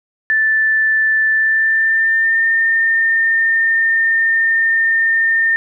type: tone with pitch glide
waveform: sine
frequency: 1760 to 1813.7 Hz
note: A6 to A#6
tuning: 0 to -48 cents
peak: -11 dBFS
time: 0.3-5.56 s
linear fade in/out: 0 ms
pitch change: +52 cents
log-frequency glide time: 1.31-2.45 s
effects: none